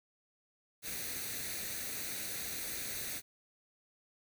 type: noise with comb filter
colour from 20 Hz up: white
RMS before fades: -40 dBFS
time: 0.82-3.22 s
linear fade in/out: 50 ms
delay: 0.48 ms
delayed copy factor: +0.6
effects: none